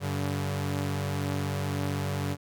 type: tone pair together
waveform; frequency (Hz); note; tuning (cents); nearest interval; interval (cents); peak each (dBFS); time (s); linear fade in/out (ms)
sawtooth; 95.7 / 142.6; G2 / C#3; -41 / +49; perfect fifth; 690; -27; 0-2.37; 50
effects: none